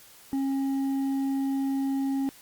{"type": "tone with hard clipping", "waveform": "sine", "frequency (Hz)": 271.6, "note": "C#4", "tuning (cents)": -35, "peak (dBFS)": -26, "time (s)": [0.33, 2.29], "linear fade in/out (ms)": 0, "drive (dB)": 4, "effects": ["white hiss -52 dBFS RMS until 2.41 s", "Opus 48 kbps"]}